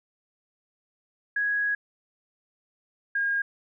sine tone pair in turn, 1661.2 / 1624.2 Hz, G#6 / G#6, 0 / -39 cents, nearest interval unison, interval 39 cents, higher first, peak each -23 dBFS, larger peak neither, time 1.36-1.75 / 3.15-3.42 s, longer first, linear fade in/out 5 ms, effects none

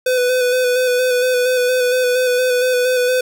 square tone with vibrato, 501 Hz, B4, 25 cents sharp, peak -14 dBFS, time 0.06-3.21 s, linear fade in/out 5 ms, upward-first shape square, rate 4.3 Hz, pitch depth 22 cents each way, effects none

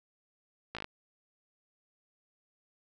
slowing click train, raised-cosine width 0.3 ms, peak -22 dBFS, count 6, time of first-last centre 0.75-0.844 s, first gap 17 ms, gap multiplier 1.05, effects none

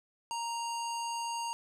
square tone with low-pass filter, 932.3 Hz, A#5, in tune, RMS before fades -36 dBFS, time 0.31-1.53 s, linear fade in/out 0 ms, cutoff 7900 Hz, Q 2.1, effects none

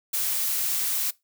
blue noise, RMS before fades -26 dBFS, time 0.13-1.11 s, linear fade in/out 10 ms, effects noise-tail reverb RT60 0.2 s tail -21 dB re dry

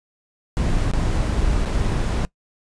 brown noise with dropouts, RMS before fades -20 dBFS, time 0.57-2.25 s, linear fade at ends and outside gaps 0 ms, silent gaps 0.914-0.936 / 1.406-1.41 / 1.651-1.657 s, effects noise-tail reverb RT60 0.1 s tail -21 dB re dry + resampled to 22050 Hz

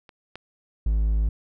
clicks, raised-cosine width 0.3 ms, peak -30 / -21 dBFS, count 2, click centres 0.092 / 0.356 s
triangle tone, 53.4 Hz, G#1, 49 cents sharp, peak -17 dBFS, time 0.86-1.29 s, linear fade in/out 5 ms
effects none

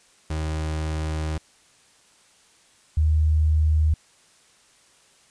35% pulse / sine tone pair in turn, 78 / 77.51 Hz, D#2 / D#2, +5 / -6 cents, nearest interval unison, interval 11 cents, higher first, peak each -23 / -16 dBFS, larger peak second, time 0.3-1.38 / 2.97-3.94 s, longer first, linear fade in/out 5 ms, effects white hiss -57 dBFS RMS until 5.3 s + resampled to 22050 Hz

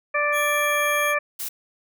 harmonic tone, 587.3 Hz, D5, in tune, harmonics 1 / 2 / 3 / 4, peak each -25 / -25 / -25 / -25 dBFS, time 0.14-1.19 s, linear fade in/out 10 ms
10% pulse tone with pitch glide, 3322 to 3278 Hz, G#7 to G#7, 0 to -23 cents, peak -22 dBFS, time 0.32-1.15 s, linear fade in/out 50 ms, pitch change -23 cents, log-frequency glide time 0.48-0.88 s
blue noise, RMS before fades -30 dBFS, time 1.39-1.49 s, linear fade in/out 10 ms
effects none

